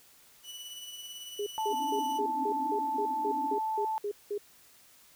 sawtooth tone with tremolo, 2960 Hz, F#7, in tune, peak -37 dBFS, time 0.43-2.21 s, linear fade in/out 50 ms, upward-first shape sine, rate 18 Hz, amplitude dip 40%
sine tone bursts, 411.1 Hz, G#4, 18 cents flat, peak -30 dBFS, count 12, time 1.39-4.38 s, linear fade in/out 5 ms, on 75 ms, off 190 ms
sine tone, 877 Hz, A5, 6 cents flat, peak -29 dBFS, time 1.58-3.98 s, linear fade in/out 0 ms
pink band-pass noise, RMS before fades -40 dBFS, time 1.69-3.6 s, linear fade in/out 50 ms, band 260 to 310 Hz, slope 96 dB/octave
effects white hiss -59 dBFS RMS until 5.15 s

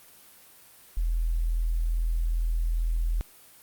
sine tone, 41.2 Hz, E1, in tune, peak -23 dBFS, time 0.97-3.21 s, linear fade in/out 0 ms, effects white hiss -53 dBFS RMS until 3.62 s + Opus 32 kbps

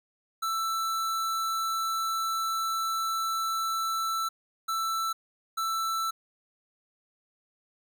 square tone bursts at uneven times, 1327 Hz, E6, 11 cents sharp, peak -28 dBFS, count 3, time 0.42-4.29 / 4.68-5.13 / 5.57-6.11 s, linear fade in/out 10 ms, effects none

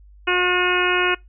harmonic tone, 360.3 Hz, F#4, 46 cents flat, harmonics 1 / 2 / 3 / 4 / 5 / 6 / 7 / 8, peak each -22 / -29 / -25 / -22 / -28 / -28 / -23 / -26 dBFS, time 0.27-1.15 s, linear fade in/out 10 ms, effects noise-tail reverb RT60 0.2 s tail -25 dB re dry + added 50 Hz sine -44 dBFS peak until 1.28 s

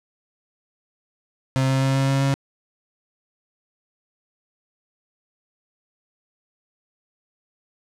35% pulse tone with pitch steps, 132.6 / 133.52 / 134.45 / 135.39 / 136.33 / 137.28 Hz, C3 / C3 / C3 / C#3 / C#3 / C#3, +23 / +35 / +47 / -40 / -28 / -16 cents, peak -16 dBFS, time 1.56-2.34 s, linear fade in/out 0 ms, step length 130 ms, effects low-pass 9000 Hz 12 dB/octave

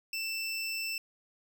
25% pulse tone, 2665 Hz, E7, 18 cents sharp, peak -29 dBFS, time 0.13-0.98 s, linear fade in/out 2 ms, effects none

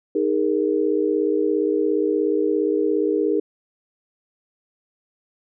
sine chord, D# suspended fourth, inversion none, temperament equal with one note detuned, 311.1 / 409.1 / 466.2 Hz, D#4 / G#4 / A#4, 0 / -26 / 0 cents, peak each -22 / -21 / -23 dBFS, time 0.15-3.4 s, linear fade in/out 5 ms, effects none

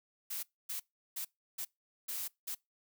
blue noise bursts at uneven times, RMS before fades -39 dBFS, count 6, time 0.3-0.43 / 0.69-0.8 / 1.16-1.25 / 1.58-1.65 / 2.08-2.28 / 2.47-2.55 s, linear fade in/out 10 ms, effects noise-tail reverb RT60 0.2 s tail -24 dB re dry

